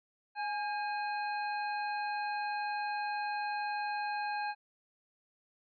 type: harmonic tone with a mistuned harmonic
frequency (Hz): 834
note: G#5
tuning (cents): +7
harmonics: 1 / 2 / 3 / 5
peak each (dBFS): -34 / -40 / -44 / -48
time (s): 0.35-4.55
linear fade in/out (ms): 50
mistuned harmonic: 2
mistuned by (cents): -58
effects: none